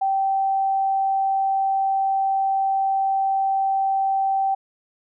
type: tone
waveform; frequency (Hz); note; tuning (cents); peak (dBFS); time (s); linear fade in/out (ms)
sine; 777; G5; -16; -18; 0.01-4.55; 10
effects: none